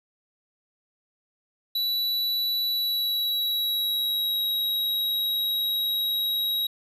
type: tone with pitch glide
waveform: square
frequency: 3944 to 3832 Hz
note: B7 to A#7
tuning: -3 to +47 cents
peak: -24 dBFS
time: 1.75-6.67 s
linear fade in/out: 5 ms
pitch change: -50 cents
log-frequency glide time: 2.67-4.43 s
effects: none